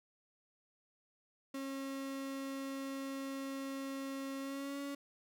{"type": "tone with pitch glide", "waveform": "35% pulse", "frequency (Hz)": [271.6, 281], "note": ["C#4", "C#4"], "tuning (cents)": [-35, 24], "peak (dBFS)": -38, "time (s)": [1.54, 4.95], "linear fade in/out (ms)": 5, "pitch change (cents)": 59, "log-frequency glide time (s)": [4.4, 4.8], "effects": []}